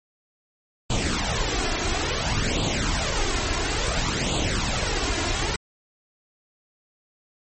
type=noise with flanger; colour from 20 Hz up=pink; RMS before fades=-24 dBFS; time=0.9-5.56 s; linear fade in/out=2 ms; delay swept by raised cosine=0.27 to 2.97 ms; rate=0.58 Hz; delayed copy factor=+0.6; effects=MP3 32 kbps